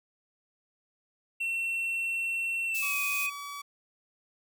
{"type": "tone with pitch glide", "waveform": "triangle", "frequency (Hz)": [2710, 2499], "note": ["E7", "D#7"], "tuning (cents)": [47, 7], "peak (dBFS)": -27, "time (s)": [1.4, 3.3], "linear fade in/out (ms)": 10, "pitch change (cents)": -140, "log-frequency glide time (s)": [2.67, 3]}
{"type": "high-pass noise", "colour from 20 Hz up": "white", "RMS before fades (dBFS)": -37, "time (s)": [2.74, 3.27], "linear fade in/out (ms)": 10, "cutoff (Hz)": 5100, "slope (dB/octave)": 12}
{"type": "tone", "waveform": "sawtooth", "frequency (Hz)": 1142, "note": "D6", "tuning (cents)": -49, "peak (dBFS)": -34, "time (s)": [2.82, 3.62], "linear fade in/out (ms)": 10}
{"effects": []}